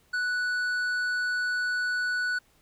triangle tone with tanh clipping, 1480 Hz, F#6, in tune, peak -27 dBFS, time 0.13-2.39 s, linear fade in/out 10 ms, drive 12 dB, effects pink hiss -64 dBFS RMS until 2.61 s

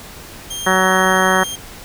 20% pulse tone, 3195 Hz, G7, 32 cents sharp, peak -19 dBFS, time 0.5-1.56 s, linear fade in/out 10 ms
harmonic tone, 187.4 Hz, F#3, 22 cents sharp, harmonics 1 / 2 / 3 / 4 / 5 / 6 / 7 / 8 / 9 / 10, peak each -21 / -21 / -21 / -21 / -21 / -21 / -21 / -21 / -21 / -21 dBFS, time 0.66-1.44 s, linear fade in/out 10 ms
effects pink hiss -36 dBFS RMS until 1.84 s

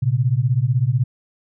sine beating tone pair, 117.1 / 133.1 Hz, A#2 / C3, +8 / +30 cents, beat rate 16 Hz, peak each -18 dBFS, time 0.02-1.04 s, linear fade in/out 10 ms, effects none

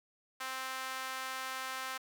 sawtooth tone with high-pass filter, 261.6 Hz, C4, in tune, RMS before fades -40 dBFS, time 0.4-1.98 s, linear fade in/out 10 ms, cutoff 1200 Hz, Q 1.4, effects 11-bit

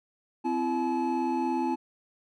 triangle tone cluster, 257.9 / 335 / 859 Hz, C4 / E4 / A5, -25 / +28 / -42 cents, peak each -28 dBFS, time 0.44-1.76 s, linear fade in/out 20 ms, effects none

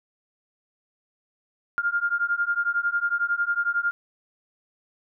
sine beating tone pair, 1400 / 1411 Hz, F6 / F6, +4 / +17 cents, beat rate 11 Hz, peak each -25 dBFS, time 1.78-3.91 s, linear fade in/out 0 ms, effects none

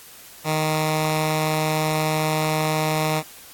10% pulse tone with notch filter, 155.56 Hz, D#3, in tune, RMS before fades -22 dBFS, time 0.44-3.23 s, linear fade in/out 50 ms, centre 370 Hz, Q 1.7, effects white hiss -44 dBFS RMS until 3.53 s + AAC 64 kbps

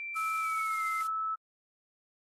sine tone with pitch glide, 2349 to 2081 Hz, D7 to C7, 0 to -10 cents, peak -36 dBFS, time 0-1.01 s, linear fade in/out 0 ms, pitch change -210 cents, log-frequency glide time 0.4-0.85 s
sine tone, 1306 Hz, E6, 17 cents flat, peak -30 dBFS, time 0.15-1.36 s, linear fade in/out 20 ms
blue noise, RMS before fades -46 dBFS, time 0.16-1.07 s, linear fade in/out 0 ms
effects AAC 32 kbps

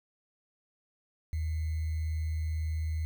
sine tone with sample-and-hold, 79 Hz, D#2, 27 cents sharp, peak -29 dBFS, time 1.33-3.05 s, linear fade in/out 0 ms, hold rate 2100 Hz, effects none

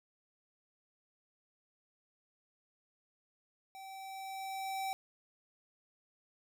square tone with level ramp, 772 Hz, G5, 27 cents flat, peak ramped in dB -48 to -35 dBFS, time 3.75-4.93 s, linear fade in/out 0 ms, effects none

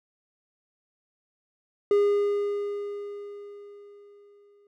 triangle tone with exponential decay, 408 Hz, G#4, 31 cents flat, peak -15 dBFS, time 1.91-4.67 s, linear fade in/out 2 ms, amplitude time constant 600 ms, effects none

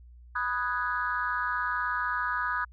sine chord, G# minor seventh, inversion first, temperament equal, 987.8 / 1244.5 / 1480 / 1661.2 Hz, B5 / D#6 / F#6 / G#6, 0 / 0 / 0 / 0 cents, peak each -33 / -31 / -32 / -33 dBFS, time 0.35-2.65 s, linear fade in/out 10 ms, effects tanh soft clip ceiling -17 dBFS + added 60 Hz sine -48 dBFS peak until 2.72 s

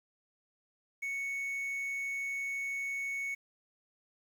triangle tone with quantisation, 2217 Hz, C#7, in tune, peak -32 dBFS, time 1.02-3.35 s, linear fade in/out 10 ms, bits 10, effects none

